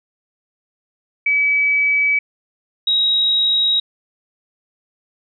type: tone pair in turn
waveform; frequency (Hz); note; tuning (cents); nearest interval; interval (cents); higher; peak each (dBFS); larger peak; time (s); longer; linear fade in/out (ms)
sine; 2287 / 3813; D7 / A#7; -47 / +38; major sixth; 885; second; -13; neither; 1.26-2.19 / 2.87-3.8; neither; 5
effects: none